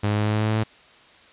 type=tone with pitch steps; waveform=sawtooth; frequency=103.83 / 104.67 / 105.52 / 106.38 / 107.24 / 108.11 / 108.99 / 109.88 Hz; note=G#2 / G#2 / G#2 / G#2 / A2 / A2 / A2 / A2; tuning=0 / +14 / +28 / +42 / -44 / -30 / -16 / -2 cents; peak=-16 dBFS; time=0.03-0.638 s; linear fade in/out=10 ms; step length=76 ms; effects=white hiss -51 dBFS RMS until 1.32 s + resampled to 8000 Hz